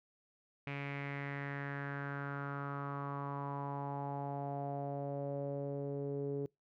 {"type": "tone with low-pass filter sweep", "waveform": "sawtooth", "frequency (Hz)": 141, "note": "C#3", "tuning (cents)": 30, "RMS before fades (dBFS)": -40, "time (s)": [0.67, 6.46], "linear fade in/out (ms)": 0, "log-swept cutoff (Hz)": [2400, 410], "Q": 4.9, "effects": ["noise-tail reverb RT60 0.2 s tail -26 dB re dry"]}